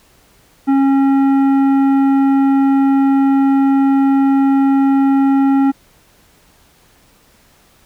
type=tone with tanh clipping; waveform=triangle; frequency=273 Hz; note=C#4; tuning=26 cents flat; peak=-11 dBFS; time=0.67-5.72 s; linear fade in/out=20 ms; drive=15 dB; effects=pink hiss -51 dBFS RMS until 7.85 s